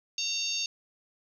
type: harmonic tone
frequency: 916 Hz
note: A#5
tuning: 31 cents flat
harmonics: 3 / 4 / 5 / 6 / 7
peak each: -35 / -36 / -33 / -39 / -35 dBFS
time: 0.18-0.66 s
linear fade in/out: 2 ms
effects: 10-bit